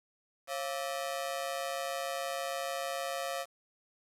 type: ring-modulated tone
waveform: sawtooth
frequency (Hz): 617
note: D#5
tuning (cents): -15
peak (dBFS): -27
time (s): 0.47-3.46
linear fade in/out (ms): 50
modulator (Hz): 73.3
effects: resampled to 32000 Hz + 9-bit